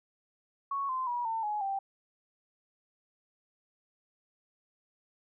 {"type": "tone with pitch steps", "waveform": "sine", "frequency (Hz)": [1108.7, 1034.5, 965.2, 900.5, 840.2, 784], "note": ["C#6", "C6", "B5", "A5", "G#5", "G5"], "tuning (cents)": [0, -20, -40, 40, 20, 0], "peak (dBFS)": -30, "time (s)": [0.71, 1.79], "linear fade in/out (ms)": 5, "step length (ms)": 180, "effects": []}